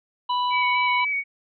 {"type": "harmonic tone", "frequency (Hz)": 987.8, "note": "B5", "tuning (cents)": 0, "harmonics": [1, 3, 4], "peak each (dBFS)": [-21, -32, -35], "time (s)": [0.29, 1.05], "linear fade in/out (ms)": 10}
{"type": "tone with vibrato", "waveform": "sine", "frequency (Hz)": 2263, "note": "C#7", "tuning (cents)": 35, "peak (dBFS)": -22, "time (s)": [0.5, 1.24], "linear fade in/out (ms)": 50, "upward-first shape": "square", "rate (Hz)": 4, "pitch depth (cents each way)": 19}
{"effects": []}